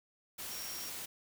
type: tone in noise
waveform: sine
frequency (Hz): 5588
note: F8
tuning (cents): 0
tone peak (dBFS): -45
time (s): 0.5-0.9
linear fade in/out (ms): 10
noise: white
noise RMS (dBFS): -43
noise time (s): 0.38-1.06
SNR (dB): -5
effects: none